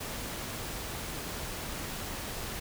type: noise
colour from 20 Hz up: pink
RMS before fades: -38 dBFS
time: 0-2.6 s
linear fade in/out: 10 ms
effects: none